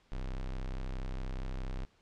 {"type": "tone", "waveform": "45% pulse", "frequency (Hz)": 32.34, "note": "C1", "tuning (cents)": -19, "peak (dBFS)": -35, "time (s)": [0.12, 1.85], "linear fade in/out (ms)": 0, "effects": ["pink hiss -68 dBFS RMS until 2.01 s", "low-pass 5000 Hz 12 dB/octave"]}